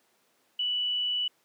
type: tone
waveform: sine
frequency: 2960 Hz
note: F#7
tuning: in tune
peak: -26 dBFS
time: 0.59-1.28 s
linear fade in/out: 5 ms
effects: pink hiss -68 dBFS RMS until 1.44 s + high-pass 300 Hz 12 dB/octave